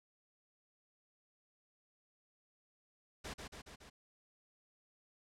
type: noise with echo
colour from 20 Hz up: pink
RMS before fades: -45 dBFS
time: 3.24-3.34 s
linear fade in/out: 10 ms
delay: 140 ms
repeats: 4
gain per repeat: -3 dB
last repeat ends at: 3.9 s
effects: low-pass 8000 Hz 12 dB/octave